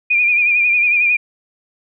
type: tone with vibrato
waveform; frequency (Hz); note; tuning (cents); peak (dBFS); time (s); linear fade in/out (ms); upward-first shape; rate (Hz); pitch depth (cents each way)
sine; 2423; D#7; -47; -11; 0.1-1.17; 10; sine; 11; 47
effects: none